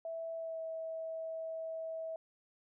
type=tone with pitch glide; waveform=sine; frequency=657 to 648 Hz; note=E5 to E5; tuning=-6 to -30 cents; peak=-38 dBFS; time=0.05-2.16 s; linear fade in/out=2 ms; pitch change=-24 cents; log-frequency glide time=0.36-0.6 s; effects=none